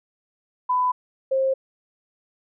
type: tone pair in turn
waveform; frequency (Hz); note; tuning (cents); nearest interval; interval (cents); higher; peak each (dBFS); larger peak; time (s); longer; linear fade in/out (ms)
sine; 1000 / 532; B5 / C5; +21 / +29; major seventh; 1092; first; -18; neither; 0.69-0.92 / 1.31-1.54; neither; 10
effects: none